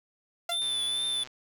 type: tone with exponential decay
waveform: sawtooth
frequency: 689 Hz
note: F5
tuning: 24 cents flat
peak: -23 dBFS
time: 0.49-0.62 s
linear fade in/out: 5 ms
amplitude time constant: 27 ms
type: tone with vibrato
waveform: square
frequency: 3520 Hz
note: A7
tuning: in tune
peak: -28 dBFS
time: 0.51-1.24 s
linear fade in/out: 10 ms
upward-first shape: triangle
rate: 2.3 Hz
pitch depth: 35 cents each way
type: click train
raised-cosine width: 0.2 ms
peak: -28 dBFS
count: 84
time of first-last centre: 0.62-1.274 s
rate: 127 Hz
effects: none